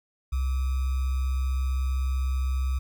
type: tone with sample-and-hold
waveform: sine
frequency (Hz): 65.41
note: C2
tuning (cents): 0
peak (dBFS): -23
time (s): 0.32-2.79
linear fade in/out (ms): 10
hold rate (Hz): 1225
effects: none